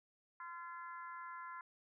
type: harmonic tone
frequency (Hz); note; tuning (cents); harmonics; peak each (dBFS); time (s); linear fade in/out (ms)
342.8; F4; -32; 3 / 4 / 5 / 6; -48 / -51 / -55 / -61; 0.4-1.61; 2
effects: none